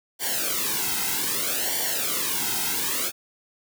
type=noise with flanger; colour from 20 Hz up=white; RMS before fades=-26 dBFS; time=0.19-3.12 s; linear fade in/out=50 ms; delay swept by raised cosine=0.77 to 1.75 ms; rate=0.63 Hz; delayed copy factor=-1; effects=none

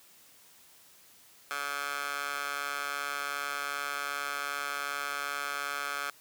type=tone with high-pass filter; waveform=15% pulse; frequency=142.6 Hz; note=C#3; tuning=49 cents sharp; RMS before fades=-35 dBFS; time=1.51-6.1 s; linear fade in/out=0 ms; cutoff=1200 Hz; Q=2.1; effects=white hiss -58 dBFS RMS until 6.2 s + high-pass 80 Hz 12 dB/octave

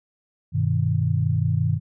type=chord; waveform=sine; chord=G augmented; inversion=none; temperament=equal; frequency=98 / 123.47 / 155.56 Hz; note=G2 / B2 / D#3; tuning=0 / 0 / 0 cents; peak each=-23 dBFS; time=0.52-1.8 s; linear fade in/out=50 ms; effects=none

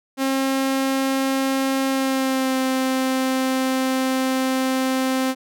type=tone with pitch glide; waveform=sawtooth; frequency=268.2 to 261.5 Hz; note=C4 to C4; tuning=+43 to -1 cents; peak=-15 dBFS; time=0.17-5.35 s; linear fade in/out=50 ms; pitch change=-44 cents; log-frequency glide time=1.89-2.58 s; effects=none

